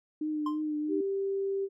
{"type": "tone with vibrato", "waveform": "sine", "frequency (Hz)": 303.7, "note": "D#4", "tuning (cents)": -42, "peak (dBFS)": -29, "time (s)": [0.21, 1.01], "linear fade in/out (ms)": 5, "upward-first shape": "triangle", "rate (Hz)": 3.1, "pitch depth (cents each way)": 30}
{"type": "tone with exponential decay", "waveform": "triangle", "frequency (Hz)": 1046.5, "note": "C6", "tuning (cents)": 0, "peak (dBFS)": -27, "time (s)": [0.46, 0.62], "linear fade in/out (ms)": 5, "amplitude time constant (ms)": 34}
{"type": "tone", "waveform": "sine", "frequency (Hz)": 392, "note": "G4", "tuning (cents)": 0, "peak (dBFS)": -28, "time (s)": [0.88, 1.69], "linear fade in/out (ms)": 50}
{"effects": []}